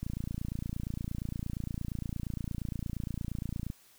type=click train; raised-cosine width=5 ms; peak=-23 dBFS; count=106; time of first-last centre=0.03-3.701 s; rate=28.6 Hz; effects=white hiss -61 dBFS RMS until 3.98 s